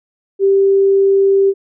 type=tone; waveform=sine; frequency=392 Hz; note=G4; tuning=in tune; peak=-8 dBFS; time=0.39-1.54 s; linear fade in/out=50 ms; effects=none